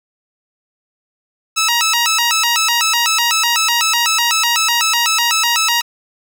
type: tone with vibrato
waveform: 10% pulse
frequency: 1111 Hz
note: C#6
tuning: 4 cents sharp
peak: -4 dBFS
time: 1.56-5.82 s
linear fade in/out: 20 ms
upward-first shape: square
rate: 4 Hz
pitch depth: 280 cents each way
effects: none